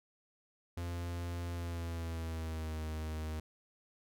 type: tone with pitch glide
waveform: 45% pulse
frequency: 86.5 to 78.41 Hz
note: F2 to D#2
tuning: -16 to +14 cents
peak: -37 dBFS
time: 0.77-3.4 s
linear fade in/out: 5 ms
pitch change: -170 cents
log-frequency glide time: 1.5-2.8 s
effects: none